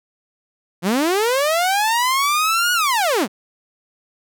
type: linear two-way sweep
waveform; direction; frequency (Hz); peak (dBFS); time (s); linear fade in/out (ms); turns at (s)
sawtooth; up then down; 162.7 to 1465 to 162.7; -12; 0.82-3.28; 50; 2.73
effects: none